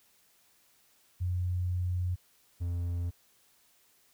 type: tone pair in turn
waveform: sine / triangle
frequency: 90 / 86.82 Hz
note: F#2 / F2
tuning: -47 / -10 cents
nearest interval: minor second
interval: 63 cents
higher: first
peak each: -28 dBFS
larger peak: neither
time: 1.2-2.16 / 2.6-3.11 s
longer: first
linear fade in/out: 20 ms
effects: white hiss -66 dBFS RMS until 4.13 s